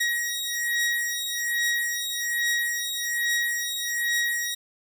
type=beating tone pair; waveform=sawtooth; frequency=1896 / 1897.2 Hz; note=A#6 / A#6; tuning=+29 / +30 cents; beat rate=1.2 Hz; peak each=-24 / -24 dBFS; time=0-4.55 s; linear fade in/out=10 ms; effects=none